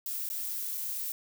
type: noise with dropouts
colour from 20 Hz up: violet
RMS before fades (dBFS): -35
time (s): 0.06-1.12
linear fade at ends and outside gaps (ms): 1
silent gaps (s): 0.29-0.3 / 0.773-0.777
effects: none